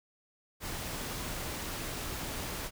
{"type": "noise", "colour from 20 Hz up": "pink", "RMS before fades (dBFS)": -38, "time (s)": [0.6, 2.71], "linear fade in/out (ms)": 50, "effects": []}